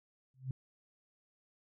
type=tone with exponential growth; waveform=sine; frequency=130.81 Hz; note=C3; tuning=in tune; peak=-31 dBFS; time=0.34-0.51 s; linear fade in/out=2 ms; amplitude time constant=36 ms; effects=none